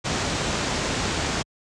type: low-pass noise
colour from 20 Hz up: pink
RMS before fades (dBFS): -25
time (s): 0.04-1.43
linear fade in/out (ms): 20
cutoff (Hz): 7900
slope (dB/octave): 48
effects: high-pass 60 Hz 12 dB/octave